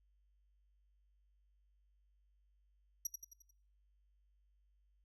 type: tone with echo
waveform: 35% pulse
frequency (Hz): 5780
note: F#8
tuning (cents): -41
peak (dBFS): -32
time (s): 3.05-3.07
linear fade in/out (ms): 5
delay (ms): 88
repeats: 5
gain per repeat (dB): -6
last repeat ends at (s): 3.51
effects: noise-tail reverb RT60 0.6 s tail -24 dB re dry + added 50 Hz sine -70 dBFS peak until 5.04 s